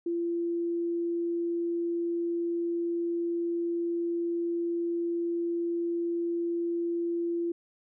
sine tone, 341.1 Hz, F4, 41 cents flat, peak -27 dBFS, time 0.06-7.52 s, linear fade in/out 5 ms, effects none

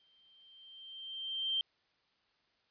sine tone with exponential growth, 3143 Hz, G7, 4 cents sharp, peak -29 dBFS, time 0-1.61 s, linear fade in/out 1 ms, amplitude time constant 350 ms, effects white hiss -74 dBFS RMS until 2.7 s + resampled to 11025 Hz

